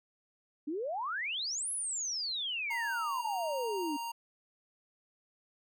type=exponential two-way sweep; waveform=sine; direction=up then down; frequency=279.7 to 11000 to 279.7 Hz; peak=-33 dBFS; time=0.67-3.97 s; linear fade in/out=10 ms; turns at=1.71 s
type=tone; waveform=square; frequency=932.3 Hz; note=A#5; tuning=in tune; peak=-37 dBFS; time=2.7-4.12 s; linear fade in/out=10 ms
effects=none